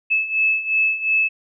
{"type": "beating tone pair", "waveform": "sine", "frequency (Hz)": [2605, 2607.8], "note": ["E7", "E7"], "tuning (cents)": [-21, -19], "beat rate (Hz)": 2.8, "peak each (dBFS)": [-22, -18], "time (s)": [0.1, 1.29], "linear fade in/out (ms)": 20, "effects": []}